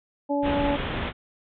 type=harmonic tone; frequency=285.3 Hz; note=C#4; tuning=50 cents sharp; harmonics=1 / 2 / 3; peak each=-25 / -26 / -29 dBFS; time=0.29-0.77 s; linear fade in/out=20 ms
type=low-pass noise; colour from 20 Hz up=pink; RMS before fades=-29 dBFS; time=0.42-1.13 s; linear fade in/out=50 ms; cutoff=3600 Hz; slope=96 dB/octave
effects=none